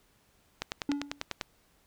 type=click train; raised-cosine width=0.2 ms; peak=-14 dBFS; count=9; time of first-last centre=0.62-1.412 s; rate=10.1 Hz
type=tone with exponential decay; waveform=triangle; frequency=286 Hz; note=D4; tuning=46 cents flat; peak=-22 dBFS; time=0.89-1.23 s; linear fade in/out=2 ms; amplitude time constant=73 ms
effects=pink hiss -67 dBFS RMS until 1.86 s